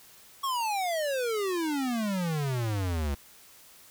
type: exponential sweep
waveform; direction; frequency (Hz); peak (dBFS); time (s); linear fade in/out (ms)
square; down; 1119 to 68.1; -28; 0.43-3.15; 10
effects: white hiss -54 dBFS RMS until 3.9 s